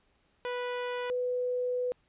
sawtooth / sine tone pair in turn, 492.2 / 496.8 Hz, B4 / B4, -6 / +10 cents, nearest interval unison, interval 16 cents, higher second, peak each -28 dBFS, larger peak neither, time 0.45-1.1 / 1.1-1.92 s, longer second, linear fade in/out 0 ms, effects pink hiss -70 dBFS RMS until 2.08 s + resampled to 8000 Hz

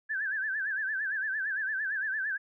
sine tone with vibrato, 1643 Hz, G#6, 19 cents flat, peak -29 dBFS, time 0.09-2.38 s, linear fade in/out 20 ms, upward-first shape sine, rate 8.8 Hz, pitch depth 130 cents each way, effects none

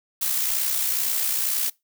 blue noise with amplitude modulation, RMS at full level -22 dBFS, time 0.21-1.7 s, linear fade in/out 10 ms, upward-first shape sine, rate 62.1 Hz, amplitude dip 45%, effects noise-tail reverb RT60 0.2 s tail -23 dB re dry

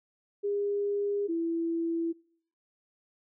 sine tone pair in turn, 406.2 / 332.7 Hz, G#4 / E4, -38 / +16 cents, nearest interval minor third, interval 346 cents, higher first, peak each -27 dBFS, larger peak neither, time 0.43-1.28 / 1.28-2.13 s, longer neither, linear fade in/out 20 ms, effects noise-tail reverb RT60 0.7 s tail -26 dB re dry

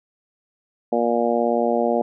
harmonic tone, 118.2 Hz, A#2, 24 cents sharp, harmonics 2 / 3 / 4 / 5 / 6 / 7, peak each -24 / -26 / -23 / -23 / -24 / -29 dBFS, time 0.92-2.02 s, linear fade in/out 5 ms, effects none

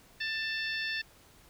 harmonic tone, 887 Hz, A5, 14 cents sharp, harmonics 2 / 3 / 4 / 5 / 6, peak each -34 / -38 / -40 / -42 / -44 dBFS, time 0.2-1.02 s, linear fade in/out 10 ms, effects pink hiss -59 dBFS RMS until 1.49 s

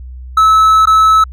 triangle tone with dropouts, 1300 Hz, E6, 24 cents flat, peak -3 dBFS, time 0.37-1.24 s, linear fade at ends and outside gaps 5 ms, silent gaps 0.856-0.871 s, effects added 63 Hz sine -26 dBFS peak until 1.32 s

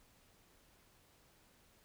silence, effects pink hiss -68 dBFS RMS until 1.84 s

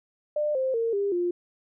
sine tone with pitch steps, 598 / 523.6 / 458.5 / 401.4 / 351.5 Hz, D5 / C5 / A#4 / G4 / F4, +31 / +1 / -29 / +41 / +11 cents, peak -23 dBFS, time 0.36-1.31 s, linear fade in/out 5 ms, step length 190 ms, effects none

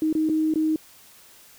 sine tone with dropouts, 313.5 Hz, D#4, 13 cents sharp, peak -19 dBFS, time 0.02-0.76 s, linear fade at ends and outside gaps 2 ms, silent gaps 0.128-0.151 / 0.29-0.296 / 0.539-0.557 s, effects white hiss -51 dBFS RMS until 1.58 s

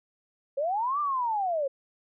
sine linear two-way sweep, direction up then down, 526 to 1200 to 526 Hz, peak -25 dBFS, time 0.57-1.68 s, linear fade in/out 10 ms, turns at 1 s, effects none

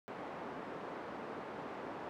pink band-pass noise, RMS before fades -45 dBFS, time 0.08-2.09 s, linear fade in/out 0 ms, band 290 to 1200 Hz, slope 12 dB/octave, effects none

